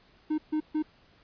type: tone bursts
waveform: triangle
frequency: 308 Hz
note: D#4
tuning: 17 cents flat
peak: -23 dBFS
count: 3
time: 0.3-0.826 s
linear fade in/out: 10 ms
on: 82 ms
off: 140 ms
effects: pink hiss -61 dBFS RMS until 1.23 s + resampled to 11025 Hz